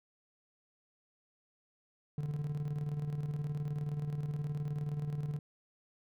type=tone with tremolo; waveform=triangle; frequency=147.5 Hz; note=D3; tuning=8 cents sharp; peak=-30 dBFS; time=2.18-5.39 s; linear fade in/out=2 ms; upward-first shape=square; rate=19 Hz; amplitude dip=50%; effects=none